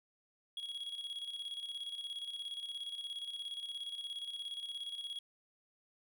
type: tone with tremolo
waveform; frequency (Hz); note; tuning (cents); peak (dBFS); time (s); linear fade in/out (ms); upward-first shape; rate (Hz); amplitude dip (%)
triangle; 3322; G#7; 0; -37; 0.57-5.19; 2; square; 17; 55
effects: none